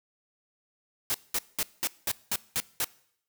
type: noise bursts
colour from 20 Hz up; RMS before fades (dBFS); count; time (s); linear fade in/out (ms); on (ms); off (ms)
white; -28; 8; 1.1-2.844; 0; 43; 200
effects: noise-tail reverb RT60 0.7 s tail -22 dB re dry